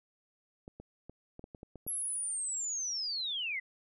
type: clicks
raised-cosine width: 2 ms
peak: -33 dBFS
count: 9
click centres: 0.679 / 0.8 / 1.096 / 1.394 / 1.441 / 1.548 / 1.631 / 1.757 / 1.866 s
type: linear sweep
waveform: sine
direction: down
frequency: 11360 to 1962 Hz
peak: -33 dBFS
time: 1.87-3.6 s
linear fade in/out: 10 ms
effects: none